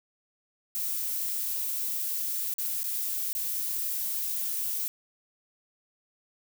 violet noise with dropouts, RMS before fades -31 dBFS, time 0.75-4.88 s, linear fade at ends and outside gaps 0 ms, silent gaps 2.539-2.583 / 2.832-2.841 / 3.329-3.351 s, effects none

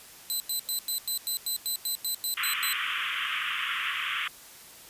5% pulse tone bursts, 4031 Hz, B7, 35 cents sharp, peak -20 dBFS, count 13, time 0.3-2.728 s, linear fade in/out 0 ms, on 100 ms, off 94 ms
white band-pass noise, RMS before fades -31 dBFS, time 2.37-4.28 s, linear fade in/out 5 ms, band 1100 to 3300 Hz, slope 96 dB/octave
effects white hiss -49 dBFS RMS until 4.89 s + resampled to 32000 Hz

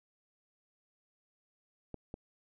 clicks, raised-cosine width 2 ms, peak -28 dBFS, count 2, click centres 1.943 / 2.141 s, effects none

